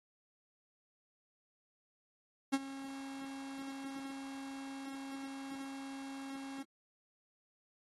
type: tone with ADSR envelope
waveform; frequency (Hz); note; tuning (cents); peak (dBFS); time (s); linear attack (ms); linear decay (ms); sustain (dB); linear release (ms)
45% pulse; 271.9; C#4; -33; -27; 2.52-6.63; 20; 40; -16; 8
effects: AAC 32 kbps